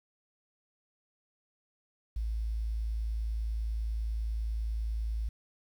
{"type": "tone with quantisation", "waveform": "sine", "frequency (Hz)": 55, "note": "A1", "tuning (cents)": 0, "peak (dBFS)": -30, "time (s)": [2.16, 5.29], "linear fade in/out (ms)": 5, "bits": 10, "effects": []}